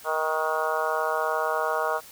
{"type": "harmonic tone with a mistuned harmonic", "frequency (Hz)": 157.2, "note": "D#3", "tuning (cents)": 18, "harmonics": [3, 4, 5, 6, 7, 8, 9], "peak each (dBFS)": [-31, -29, -32, -32, -31, -32, -32], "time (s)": [0.04, 2.01], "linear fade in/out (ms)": 50, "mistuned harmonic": 9, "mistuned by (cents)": 25, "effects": ["white hiss -47 dBFS RMS until 2.11 s"]}